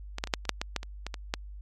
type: clicks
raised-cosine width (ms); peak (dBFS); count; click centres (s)
0.2; -16 / -11 / -21 / -6 / -25 / -6 / -12 / -11 / -22 / -17 / -18 / -10; 12; 0.184 / 0.239 / 0.273 / 0.338 / 0.453 / 0.493 / 0.615 / 0.763 / 0.831 / 1.066 / 1.142 / 1.339
effects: added 50 Hz sine -40 dBFS peak until 1.61 s + MP3 64 kbps